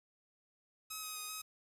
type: tone with pitch steps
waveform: 5% pulse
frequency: 1276 / 1261 / 1248 / 1268 Hz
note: D#6 / D#6 / D#6 / D#6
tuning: +43 / +23 / +5 / +32 cents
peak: -30 dBFS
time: 0.9-1.42 s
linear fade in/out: 10 ms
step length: 130 ms
effects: resampled to 32000 Hz + 10-bit